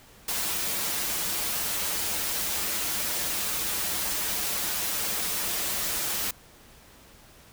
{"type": "noise with comb filter", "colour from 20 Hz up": "white", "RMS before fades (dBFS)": -29, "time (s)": [0.28, 6.31], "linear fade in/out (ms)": 5, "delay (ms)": 7.7, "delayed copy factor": -0.6, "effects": ["pink hiss -53 dBFS RMS until 7.52 s"]}